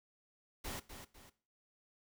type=noise with echo; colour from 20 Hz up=pink; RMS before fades=-43 dBFS; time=0.64-0.8 s; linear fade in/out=10 ms; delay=250 ms; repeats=2; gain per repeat=-8 dB; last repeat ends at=1.3 s; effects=noise-tail reverb RT60 0.4 s tail -17 dB re dry